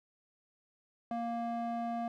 square tone with band-pass filter, 233.8 Hz, A#3, 5 cents sharp, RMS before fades -36 dBFS, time 1.11-2.08 s, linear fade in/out 2 ms, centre 560 Hz, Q 3.2, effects none

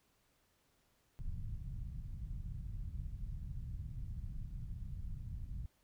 pink low-pass noise, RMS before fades -43 dBFS, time 1.19-5.66 s, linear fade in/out 0 ms, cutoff 140 Hz, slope 24 dB/octave, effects pink hiss -75 dBFS RMS until 5.83 s

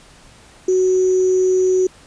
sine tone with sample-and-hold, 371.4 Hz, F#4, 7 cents sharp, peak -12 dBFS, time 0.68-1.87 s, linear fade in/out 5 ms, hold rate 6300 Hz, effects pink hiss -46 dBFS RMS until 2.06 s + resampled to 22050 Hz

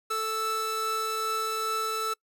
45% pulse tone pair together, 440.3 / 1318.5 Hz, A4 / E6, +1 / 0 cents, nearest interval octave + perfect fifth, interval 1899 cents, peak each -34 / -28 dBFS, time 0.1-2.14 s, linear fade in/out 10 ms, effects noise-tail reverb RT60 0.1 s tail -25 dB re dry

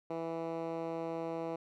10% pulse tone with band-pass filter, 164.81 Hz, E3, in tune, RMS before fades -38 dBFS, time 0.1-1.56 s, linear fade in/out 5 ms, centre 470 Hz, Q 1, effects none

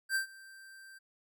square tone with ADSR envelope, 1568 Hz, G6, in tune, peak -28 dBFS, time 0.09-0.99 s, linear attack 62 ms, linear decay 110 ms, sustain -23 dB, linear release 17 ms, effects none

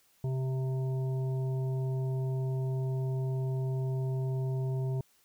harmonic tone with a mistuned harmonic, 131.6 Hz, C3, 10 cents sharp, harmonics 1 / 3 / 5 / 7, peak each -29 / -40 / -47 / -52 dBFS, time 0.24-5.01 s, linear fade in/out 2 ms, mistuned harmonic 3, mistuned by -18 cents, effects white hiss -67 dBFS RMS until 5.24 s

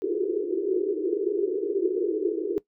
white band-pass noise, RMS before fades -26 dBFS, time 0.02-2.58 s, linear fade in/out 0 ms, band 330 to 440 Hz, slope 96 dB/octave, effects noise-tail reverb RT60 0.1 s tail -19 dB re dry

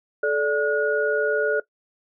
sine tone cluster, 433.2 / 585 / 1445 Hz, A4 / D5 / F#6, -27 / -7 / -41 cents, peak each -22 / -24 / -24 dBFS, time 0.23-1.6 s, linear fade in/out 5 ms, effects noise-tail reverb RT60 0.1 s tail -19 dB re dry

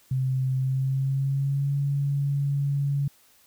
sine tone with pitch glide, 130.81 to 141.01 Hz, C3 to C#3, 0 to +30 cents, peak -22 dBFS, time 0.11-3.08 s, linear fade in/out 5 ms, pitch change +130 cents, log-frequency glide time 0.56-1.75 s, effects white hiss -59 dBFS RMS until 3.46 s

